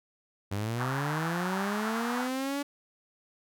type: linear sweep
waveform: sawtooth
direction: up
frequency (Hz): 96.4 to 287.5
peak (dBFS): -26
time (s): 0.51-2.63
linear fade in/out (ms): 10
type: band-pass noise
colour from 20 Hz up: white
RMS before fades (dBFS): -36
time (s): 0.76-2.3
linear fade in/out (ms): 50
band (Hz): 730 to 1700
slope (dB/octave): 48
effects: none